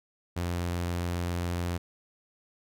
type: tone with vibrato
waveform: sawtooth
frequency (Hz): 87.2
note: F2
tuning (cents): -2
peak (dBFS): -25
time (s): 0.36-1.78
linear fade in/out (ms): 10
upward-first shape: square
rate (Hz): 20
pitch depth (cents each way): 16
effects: none